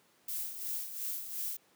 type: noise with tremolo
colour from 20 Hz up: violet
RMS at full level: -36 dBFS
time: 0.28-1.57 s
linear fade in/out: 5 ms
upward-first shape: sine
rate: 2.8 Hz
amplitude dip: 60%
effects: pink hiss -67 dBFS RMS until 1.75 s + high-pass 200 Hz 12 dB/octave